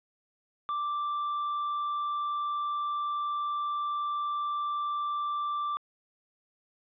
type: tone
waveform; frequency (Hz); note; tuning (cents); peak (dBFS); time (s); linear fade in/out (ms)
triangle; 1174.7; D6; 0; -27; 0.69-5.77; 0
effects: resampled to 11025 Hz